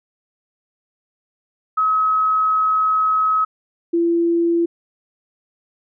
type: tone pair in turn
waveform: sine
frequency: 1279 / 338.8 Hz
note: D#6 / E4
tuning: +47 / +48 cents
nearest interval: octave + major seventh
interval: 2299 cents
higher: first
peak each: -14 dBFS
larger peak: neither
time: 1.77-3.45 / 3.93-4.66 s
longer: first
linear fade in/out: 10 ms
effects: none